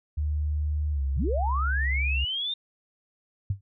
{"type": "tone with pitch glide", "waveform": "sine", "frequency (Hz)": [75, 67.99], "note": ["D2", "C#2"], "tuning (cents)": [37, -33], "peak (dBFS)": -24, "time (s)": [0.17, 2.25], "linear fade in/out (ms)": 10, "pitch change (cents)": -170, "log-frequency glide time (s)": [0.92, 1.02]}
{"type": "linear sweep", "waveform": "sine", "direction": "up", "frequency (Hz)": [78.8, 3671], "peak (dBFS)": -27, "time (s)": [1.16, 2.54], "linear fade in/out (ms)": 5}
{"type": "tone with exponential decay", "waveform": "sine", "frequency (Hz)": 98, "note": "G2", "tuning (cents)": 0, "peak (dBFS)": -20, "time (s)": [3.5, 3.61], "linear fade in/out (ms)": 5, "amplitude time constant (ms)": 23}
{"effects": []}